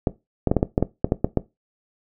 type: clicks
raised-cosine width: 2 ms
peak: -4 dBFS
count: 11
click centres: 0.072 / 0.473 / 0.515 / 0.567 / 0.629 / 0.779 / 0.826 / 1.045 / 1.121 / 1.245 / 1.373 s
effects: noise-tail reverb RT60 0.2 s tail -17 dB re dry

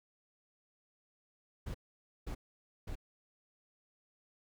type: noise bursts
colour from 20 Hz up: brown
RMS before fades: -40 dBFS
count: 3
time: 1.66-2.955 s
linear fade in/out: 10 ms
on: 85 ms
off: 520 ms
effects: none

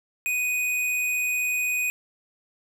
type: tone with hard clipping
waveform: sine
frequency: 2489 Hz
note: D#7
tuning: in tune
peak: -24 dBFS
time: 0.26-1.9 s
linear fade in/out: 0 ms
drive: 18 dB
effects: none

